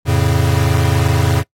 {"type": "chord", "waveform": "square", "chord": "F augmented", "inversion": "none", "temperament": "equal", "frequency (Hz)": [87.31, 110, 138.59], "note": ["F2", "A2", "C#3"], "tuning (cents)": [0, 0, 0], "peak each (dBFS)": -17, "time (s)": [0.05, 1.44], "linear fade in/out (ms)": 50, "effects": ["noise-tail reverb RT60 0.1 s tail -21 dB re dry", "AAC 48 kbps"]}